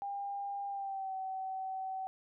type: tone with pitch glide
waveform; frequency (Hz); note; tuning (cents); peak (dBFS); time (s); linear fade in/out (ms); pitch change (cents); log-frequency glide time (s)
sine; 801 to 761.3; G5 to F#5; +37 to +49; -36; 0.02-2.07; 0; -88; 0.68-1.14
effects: none